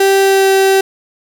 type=tone with pitch glide; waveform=35% pulse; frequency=390 to 386.4 Hz; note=G4 to G4; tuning=-9 to -25 cents; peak=-6 dBFS; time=0-0.81 s; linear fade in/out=5 ms; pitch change=-16 cents; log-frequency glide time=0.21-0.5 s; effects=none